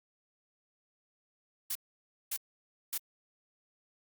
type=noise bursts; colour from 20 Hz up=blue; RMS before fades=-34 dBFS; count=3; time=1.7-2.979 s; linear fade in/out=5 ms; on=53 ms; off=560 ms; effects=Opus 48 kbps